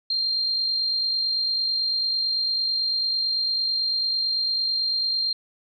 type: tone with amplitude modulation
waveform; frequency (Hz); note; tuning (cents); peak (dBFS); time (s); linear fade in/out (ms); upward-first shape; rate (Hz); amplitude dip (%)
sine; 4186; C8; 0; -20; 0.1-5.33; 5; sine; 49; 30
effects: none